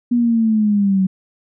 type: linear sweep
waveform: sine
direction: down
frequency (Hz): 243.4 to 186.4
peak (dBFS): -12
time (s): 0.11-1.07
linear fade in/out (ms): 10
effects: none